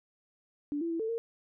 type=tone with pitch steps; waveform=sine; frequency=291.1 / 335.4 / 331 / 443.7 / 459.9 Hz; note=D4 / E4 / E4 / A4 / A#4; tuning=-15 / +30 / +7 / +14 / -23 cents; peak=-30 dBFS; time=0.72-1.18 s; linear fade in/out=0 ms; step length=92 ms; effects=none